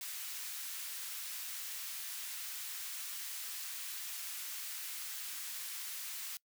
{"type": "high-pass noise", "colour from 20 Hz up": "white", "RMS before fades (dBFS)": -43, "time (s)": [0.01, 6.37], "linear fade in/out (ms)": 2, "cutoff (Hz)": 1500, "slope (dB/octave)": 12, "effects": ["noise-tail reverb RT60 0.1 s tail -23 dB re dry"]}